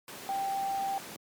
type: tone in noise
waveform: sine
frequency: 784 Hz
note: G5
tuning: in tune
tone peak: -29 dBFS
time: 0.29-0.98 s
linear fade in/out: 0 ms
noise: pink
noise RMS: -43 dBFS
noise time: 0.08-1.16 s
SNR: +11 dB
effects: high-pass 200 Hz 12 dB/octave + MP3 96 kbps